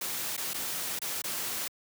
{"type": "noise with dropouts", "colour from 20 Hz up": "white", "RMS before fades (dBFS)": -34, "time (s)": [0.01, 1.68], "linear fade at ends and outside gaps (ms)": 5, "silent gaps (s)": [[0.367, 0.376], [0.535, 0.542], [0.991, 1.017], [1.22, 1.239]], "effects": ["high-pass 100 Hz 12 dB/octave"]}